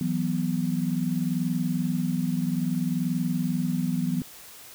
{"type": "chord", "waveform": "sine", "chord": "E suspended second", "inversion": "none", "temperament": "just", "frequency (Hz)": [164.81, 185.42, 247.2], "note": ["E3", "F#3", "B3"], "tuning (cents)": [0, 4, 2], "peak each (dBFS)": -28, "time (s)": [0.01, 4.22], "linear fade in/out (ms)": 2, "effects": ["white hiss -46 dBFS RMS until 4.74 s"]}